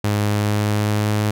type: tone with pitch glide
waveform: sawtooth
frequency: 103.83 to 105.58 Hz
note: G#2 to G#2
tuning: 0 to +29 cents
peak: -13 dBFS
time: 0.04-1.31 s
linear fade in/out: 5 ms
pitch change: +29 cents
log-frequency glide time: 0.22-1.15 s
effects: none